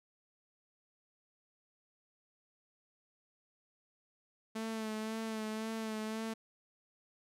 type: tone with vibrato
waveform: sawtooth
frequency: 219.9 Hz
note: A3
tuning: 1 cent flat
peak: -33 dBFS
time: 4.55-6.34 s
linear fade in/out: 10 ms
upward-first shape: sine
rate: 1.9 Hz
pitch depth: 30 cents each way
effects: low-pass 12000 Hz 12 dB/octave